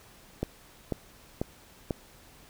click train, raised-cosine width 2 ms, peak -15 dBFS, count 4, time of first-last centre 0.43-1.908 s, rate 2.03 Hz, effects pink hiss -55 dBFS RMS until 2.49 s

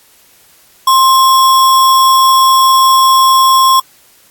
sine tone with sample-and-hold, 1055 Hz, C6, 14 cents sharp, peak -4 dBFS, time 0.87-3.8 s, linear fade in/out 5 ms, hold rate 4410 Hz, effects white hiss -46 dBFS RMS until 4.3 s + AAC 64 kbps

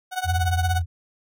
30% pulse tone with tremolo, 741 Hz, F#5, 2 cents sharp, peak -18 dBFS, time 0.11-0.82 s, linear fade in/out 50 ms, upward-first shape triangle, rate 17 Hz, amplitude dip 95%
sine tone with vibrato, 86.6 Hz, F2, 14 cents flat, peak -20 dBFS, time 0.24-0.86 s, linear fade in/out 50 ms, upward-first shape sine, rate 15 Hz, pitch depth 95 cents each way
effects none

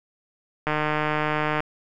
click train, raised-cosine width 0.5 ms, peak -9 dBFS, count 143, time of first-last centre 0.67-1.604 s, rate 152 Hz, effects none

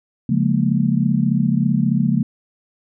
sine chord, Bb minor seventh, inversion first, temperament just, 139.85 / 174.81 / 209.8 / 233.1 Hz, Db3 / F3 / Ab3 / Bb3, +16 / +2 / +18 / 0 cents, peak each -20 dBFS, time 0.29-2.23 s, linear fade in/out 5 ms, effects none

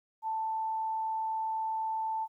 sine tone, 884 Hz, A5, 8 cents sharp, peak -30 dBFS, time 0.22-2.28 s, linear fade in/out 50 ms, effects 12-bit

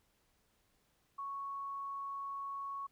sine tone, 1108.7 Hz, C#6, in tune, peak -39 dBFS, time 1.18-2.87 s, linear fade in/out 10 ms, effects pink hiss -75 dBFS RMS until 2.91 s

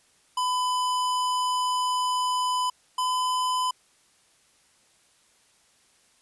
square tone pair in turn, 1003 / 1009.4 Hz, B5 / B5, +26 / +38 cents, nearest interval unison, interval 12 cents, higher second, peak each -24 dBFS, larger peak neither, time 0.37-2.7 / 2.98-3.71 s, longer first, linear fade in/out 5 ms, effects white hiss -62 dBFS RMS until 6.21 s + resampled to 24000 Hz

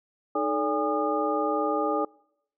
sine tone cluster, 308.7 / 433.2 / 576 / 816 / 1221 Hz, D#4 / A4 / D5 / G#5 / D#6, -14 / -27 / -34 / -31 / -33 cents, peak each -30 dBFS, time 0.35-2.05 s, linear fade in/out 5 ms, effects noise-tail reverb RT60 0.8 s tail -26 dB re dry

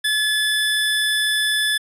square tone pair together, 1718 / 3474 Hz, A6 / A7, -42 / -23 cents, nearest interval octave, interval 1219 cents, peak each -21 dBFS, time 0.04-1.78 s, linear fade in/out 10 ms, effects resampled to 32000 Hz

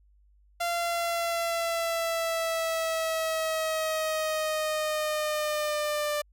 sawtooth linear sweep, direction down, 690 to 592 Hz, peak -23 dBFS, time 0.6-6.22 s, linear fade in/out 10 ms, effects added 50 Hz sine -58 dBFS peak until 6.32 s

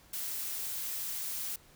blue noise, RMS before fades -37 dBFS, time 0.13-1.56 s, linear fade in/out 5 ms, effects pink hiss -60 dBFS RMS until 1.75 s

